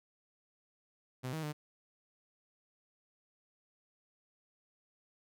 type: tone with pitch steps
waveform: sawtooth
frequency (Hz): 128 / 158.6 / 150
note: C3 / D#3 / D3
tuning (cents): -38 / +33 / +37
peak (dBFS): -33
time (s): 1.23-1.53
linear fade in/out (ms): 20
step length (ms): 100
effects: none